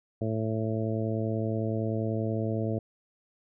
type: harmonic tone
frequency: 110.5 Hz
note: A2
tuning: 8 cents sharp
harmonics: 1 / 2 / 3 / 4 / 5 / 6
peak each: -30 / -33 / -35 / -36 / -37 / -38 dBFS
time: 0.21-2.79 s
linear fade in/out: 5 ms
effects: none